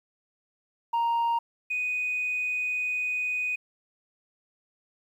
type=tone pair in turn; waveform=sine; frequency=932.3 / 2489 Hz; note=A#5 / D#7; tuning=0 / 0 cents; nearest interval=octave + perfect fourth; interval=1700 cents; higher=second; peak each=-20 / -25 dBFS; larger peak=first; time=0.93-1.39 / 1.7-3.56 s; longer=second; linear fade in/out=10 ms; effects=tanh soft clip ceiling -22 dBFS + 10-bit